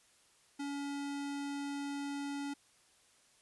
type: tone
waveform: square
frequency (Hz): 283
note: C#4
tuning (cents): +36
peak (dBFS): -38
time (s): 0.59-2.54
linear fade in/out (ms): 10
effects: white hiss -67 dBFS RMS until 3.41 s + resampled to 24000 Hz